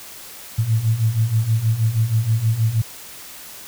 sine beating tone pair, 108.1 / 114.4 Hz, A2 / A#2, -30 / -32 cents, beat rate 6.3 Hz, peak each -21 / -17 dBFS, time 0.58-2.82 s, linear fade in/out 10 ms, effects white hiss -38 dBFS RMS until 3.67 s

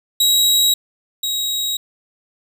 sawtooth tone pair in turn, 3839 / 3815 Hz, B7 / A#7, -50 / +39 cents, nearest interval unison, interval 11 cents, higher first, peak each -9 / -16 dBFS, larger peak first, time 0.2-0.74 / 1.23-1.77 s, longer neither, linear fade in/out 5 ms, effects none

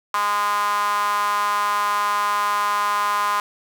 sawtooth tone with high-pass filter, 205.5 Hz, G#3, 18 cents flat, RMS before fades -21 dBFS, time 0.14-3.4 s, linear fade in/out 2 ms, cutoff 1100 Hz, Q 9.9, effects 8-bit

